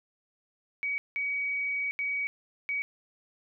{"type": "tone bursts at uneven times", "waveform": "sine", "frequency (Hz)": 2263, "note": "C#7", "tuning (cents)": 35, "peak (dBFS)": -28, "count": 4, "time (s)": [[0.83, 0.98], [1.16, 1.91], [1.99, 2.27], [2.69, 2.82]], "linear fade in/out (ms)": 0, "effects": []}